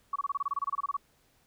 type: tone bursts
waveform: sine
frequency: 1126 Hz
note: C#6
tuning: 27 cents sharp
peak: -27 dBFS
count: 16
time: 0.13-0.968 s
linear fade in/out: 5 ms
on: 28 ms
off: 26 ms
effects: pink hiss -67 dBFS RMS until 1.46 s